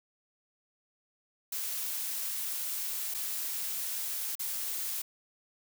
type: noise with dropouts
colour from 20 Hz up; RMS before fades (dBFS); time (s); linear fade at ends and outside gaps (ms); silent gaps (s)
blue; -35; 1.52-5.02; 5; 3.141-3.145 / 4.354-4.394
effects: none